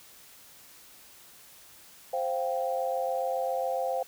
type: chord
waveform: sine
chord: C suspended fourth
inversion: none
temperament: just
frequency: 523.3 / 697.7 / 784.9 Hz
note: C5 / F5 / G5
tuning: 0 / -2 / +2 cents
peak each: -30 / -32 / -33 dBFS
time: 2.13-4.03 s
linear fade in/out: 5 ms
effects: white hiss -53 dBFS RMS until 4.07 s